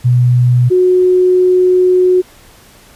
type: tone pair in turn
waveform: sine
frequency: 123.47 / 365.7 Hz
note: B2 / F#4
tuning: 0 / -20 cents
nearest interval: octave + perfect fifth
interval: 1880 cents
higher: second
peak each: -6 dBFS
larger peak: neither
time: 0.04-0.7 / 0.7-2.22 s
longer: second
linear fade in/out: 20 ms
effects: pink hiss -42 dBFS RMS until 2.95 s + resampled to 32000 Hz